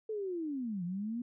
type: linear two-way sweep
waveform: sine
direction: down then up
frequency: 444.7 to 169.6 to 245.5 Hz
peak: -34 dBFS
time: 0.09-1.22 s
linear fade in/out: 5 ms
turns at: 0.84 s
effects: none